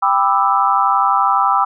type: chord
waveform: sine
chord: E minor seventh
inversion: first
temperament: just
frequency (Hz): 791.1 / 988.9 / 1186.7 / 1318.5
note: G5 / B5 / D6 / E6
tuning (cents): +16 / +2 / +18 / 0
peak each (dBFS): -17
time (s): 0.02-1.65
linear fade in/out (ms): 10
effects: none